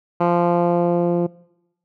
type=tone with low-pass filter sweep; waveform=10% pulse; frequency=173.5 Hz; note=F3; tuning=11 cents flat; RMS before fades=-18 dBFS; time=0.2-1.27 s; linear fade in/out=10 ms; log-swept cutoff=1200 to 390 Hz; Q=1.1; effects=noise-tail reverb RT60 0.9 s tail -23 dB re dry